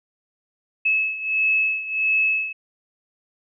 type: beating tone pair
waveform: sine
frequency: 2592 / 2593.5 Hz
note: E7 / E7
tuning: -30 / -29 cents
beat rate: 1.5 Hz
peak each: -20 / -24 dBFS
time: 0.85-2.53 s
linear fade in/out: 10 ms
effects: none